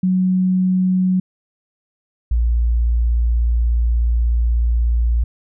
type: tone pair in turn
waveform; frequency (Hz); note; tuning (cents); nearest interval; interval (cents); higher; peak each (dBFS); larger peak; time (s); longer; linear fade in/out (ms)
sine; 185 / 58.27; F#3 / A#1; 0 / 0; octave + minor sixth; 2000; first; -13; neither; 0.03-1.2 / 2.31-5.24; second; 5
effects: none

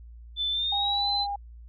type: tone with pitch glide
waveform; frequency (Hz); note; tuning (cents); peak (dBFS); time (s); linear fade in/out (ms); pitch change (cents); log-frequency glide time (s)
sine; 3520 to 4043; A7 to B7; 0 to +40; -25; 0.36-1.27; 50; +240; 0.51-1.09
type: tone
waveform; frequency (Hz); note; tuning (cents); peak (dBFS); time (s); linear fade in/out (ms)
sine; 808; G#5; -48; -28; 0.72-1.36; 5
effects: added 58 Hz sine -43 dBFS peak until 1.68 s

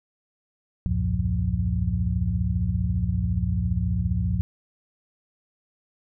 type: tone cluster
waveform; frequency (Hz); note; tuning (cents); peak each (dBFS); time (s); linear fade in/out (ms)
sine; 64.2 / 81.7 / 96.4 / 117 / 177; C2 / E2 / G2 / A#2 / F3; -32 / -15 / -28 / +7 / +23; -28; 0.86-4.41; 0
effects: none

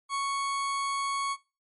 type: tone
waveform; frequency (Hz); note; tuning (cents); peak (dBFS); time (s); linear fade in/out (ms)
40% pulse; 1108.7; C#6; 0; -27; 0.09-1.37; 50
effects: noise-tail reverb RT60 0.3 s tail -21 dB re dry + MP3 48 kbps

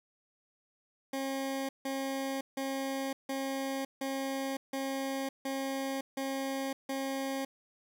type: tone bursts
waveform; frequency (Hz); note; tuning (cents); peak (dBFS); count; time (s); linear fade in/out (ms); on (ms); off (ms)
20% pulse; 270; C#4; -45; -28; 9; 1.13-7.45; 5; 560; 160
effects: none

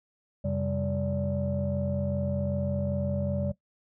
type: tone cluster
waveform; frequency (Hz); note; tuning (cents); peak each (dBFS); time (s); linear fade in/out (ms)
sine; 89.7 / 134.9 / 197.4 / 578; F2 / C#3 / G3 / D5; +47 / -47 / +12 / -28; -31; 0.44-3.52; 10
effects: noise-tail reverb RT60 0.1 s tail -17 dB re dry + tanh soft clip ceiling -19 dBFS

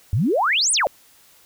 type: exponential two-way sweep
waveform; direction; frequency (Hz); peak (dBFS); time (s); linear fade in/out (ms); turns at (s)
sine; up then down; 88.1 to 9956 to 497; -16; 0.13-0.87; 0; 0.72
effects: white hiss -53 dBFS RMS until 1.45 s

